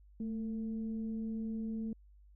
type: tone with frequency modulation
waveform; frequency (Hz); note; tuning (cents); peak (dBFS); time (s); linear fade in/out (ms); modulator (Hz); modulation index
sine; 221.1; A3; +9; -35; 0.2-1.93; 2; 232; 0.32
effects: added 50 Hz sine -57 dBFS peak until 2.35 s